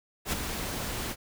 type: noise with ADSR envelope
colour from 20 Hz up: pink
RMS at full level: -27 dBFS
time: 0.25-1.16 s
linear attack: 76 ms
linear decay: 13 ms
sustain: -7 dB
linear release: 50 ms
effects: none

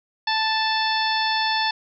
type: harmonic tone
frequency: 880 Hz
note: A5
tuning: in tune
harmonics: 1 / 2 / 3 / 4 / 5 / 6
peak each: -23 / -26 / -31 / -28 / -28 / -31 dBFS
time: 0.27-1.71 s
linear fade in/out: 5 ms
effects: none

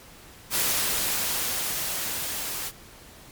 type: noise with level ramp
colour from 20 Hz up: white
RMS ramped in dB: -24 to -32 dBFS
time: 0.5-2.72 s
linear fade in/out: 50 ms
effects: pink hiss -48 dBFS RMS until 3.31 s + MP3 96 kbps

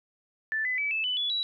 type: tone with pitch steps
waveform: sine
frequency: 1760 / 2010 / 2296 / 2622 / 2994 / 3420 / 3906 Hz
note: A6 / B6 / D7 / E7 / F#7 / A7 / B7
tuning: 0 / +30 / -40 / -10 / +20 / -50 / -20 cents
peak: -26 dBFS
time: 0.52-1.43 s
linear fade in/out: 0 ms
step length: 130 ms
effects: none

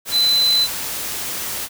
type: tone in noise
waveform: sine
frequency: 4027 Hz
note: B7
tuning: 33 cents sharp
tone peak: -13 dBFS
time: 0.11-0.68 s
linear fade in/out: 50 ms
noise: white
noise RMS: -26 dBFS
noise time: 0.05-1.69 s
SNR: +10 dB
effects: none

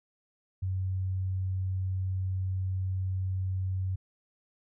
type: tone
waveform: sine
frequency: 93.9 Hz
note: F#2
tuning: 26 cents sharp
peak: -28 dBFS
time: 0.62-3.96 s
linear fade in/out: 10 ms
effects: none

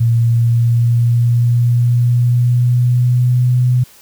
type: tone with pitch glide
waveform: sine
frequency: 116.4 to 124.75 Hz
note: A#2 to B2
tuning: -2 to +18 cents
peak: -9 dBFS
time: 0-3.84 s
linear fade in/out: 10 ms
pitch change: +120 cents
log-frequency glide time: 0.14-3.62 s
effects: white hiss -44 dBFS RMS until 4.01 s

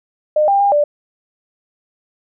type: tone with pitch steps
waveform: sine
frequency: 608 / 796 / 805 / 588 Hz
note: D#5 / G5 / G5 / D5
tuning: -40 / +26 / +46 / +2 cents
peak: -10 dBFS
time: 0.36-0.84 s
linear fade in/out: 5 ms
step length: 120 ms
effects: none

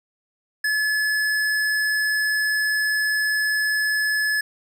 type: tone with tanh clipping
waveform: sine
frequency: 1715 Hz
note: A6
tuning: 45 cents flat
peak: -21 dBFS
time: 0.64-4.41 s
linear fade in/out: 5 ms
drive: 18 dB
effects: none

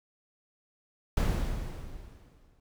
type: noise with exponential decay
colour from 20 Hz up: brown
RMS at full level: -23 dBFS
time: 1.17-2.6 s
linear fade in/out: 2 ms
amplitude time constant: 310 ms
effects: none

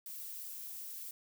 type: noise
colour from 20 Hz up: violet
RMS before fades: -45 dBFS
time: 0.06-1.11 s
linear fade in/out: 2 ms
effects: none

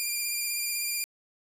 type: tone with vibrato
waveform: 5% pulse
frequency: 2392 Hz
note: D7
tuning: 31 cents sharp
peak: -19 dBFS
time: 0-1.04 s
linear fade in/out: 0 ms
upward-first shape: triangle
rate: 16 Hz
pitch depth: 24 cents each way
effects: resampled to 32000 Hz + 9-bit

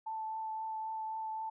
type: tone with vibrato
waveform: sine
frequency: 880 Hz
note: A5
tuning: in tune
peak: -36 dBFS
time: 0.06-1.5 s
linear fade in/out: 10 ms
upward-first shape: triangle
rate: 3.8 Hz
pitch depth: 12 cents each way
effects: none

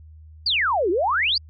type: exponential two-way sweep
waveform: sine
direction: down then up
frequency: 4932 to 329.6 to 4932 Hz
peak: -18 dBFS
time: 0.46-1.38 s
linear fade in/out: 5 ms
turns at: 0.9 s
effects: added 78 Hz sine -42 dBFS peak until 1.49 s

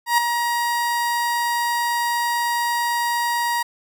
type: tone with ADSR envelope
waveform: 30% pulse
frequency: 949 Hz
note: A#5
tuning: 31 cents sharp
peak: -10 dBFS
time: 0.06-3.63 s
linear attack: 120 ms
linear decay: 4 ms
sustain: -7 dB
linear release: 9 ms
effects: none

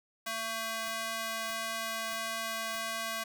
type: tone with high-pass filter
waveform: square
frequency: 224.6 Hz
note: A3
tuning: 36 cents sharp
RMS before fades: -36 dBFS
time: 0.26-3.24 s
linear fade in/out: 10 ms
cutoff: 1000 Hz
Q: 0.78
effects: none

